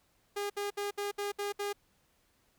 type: tone bursts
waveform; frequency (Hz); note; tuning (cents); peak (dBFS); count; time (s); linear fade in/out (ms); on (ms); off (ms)
sawtooth; 406.9; G#4; -35; -29; 7; 0.36-1.73; 10; 140; 65
effects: pink hiss -71 dBFS RMS until 2.58 s